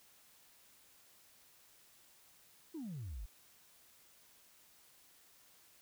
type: exponential sweep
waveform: sine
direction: down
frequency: 350 to 43.65 Hz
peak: -40 dBFS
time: 2.74-3.26 s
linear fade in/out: 10 ms
effects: tanh soft clip ceiling -39 dBFS + white hiss -65 dBFS RMS until 5.81 s